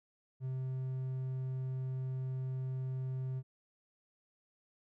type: tone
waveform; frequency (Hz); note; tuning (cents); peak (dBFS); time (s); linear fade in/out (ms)
triangle; 130.3; C3; -7; -33; 0.4-3.43; 50
effects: none